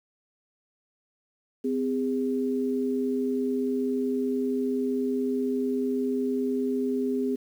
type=tone pair together; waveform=sine; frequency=256.5 / 407.2 Hz; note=C4 / G#4; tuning=-34 / -34 cents; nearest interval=minor sixth; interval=800 cents; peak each=-26 / -28 dBFS; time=1.64-7.36 s; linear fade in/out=10 ms; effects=9-bit